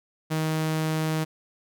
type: tone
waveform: sawtooth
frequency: 157.6 Hz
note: D#3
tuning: 23 cents sharp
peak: -20 dBFS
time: 0.3-1.25 s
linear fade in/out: 20 ms
effects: none